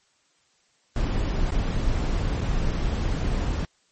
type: noise with dropouts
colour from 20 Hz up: brown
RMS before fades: -24 dBFS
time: 0.96-3.65 s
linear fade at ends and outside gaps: 2 ms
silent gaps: 1.508-1.519 / 2.407-2.411 s
effects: white hiss -65 dBFS RMS until 3.91 s + MP3 32 kbps